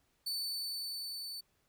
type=tone with level ramp; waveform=40% pulse; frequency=4510 Hz; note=C#8; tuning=29 cents sharp; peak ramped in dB=-33 to -40 dBFS; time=0.26-1.41 s; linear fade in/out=10 ms; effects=pink hiss -75 dBFS RMS until 1.68 s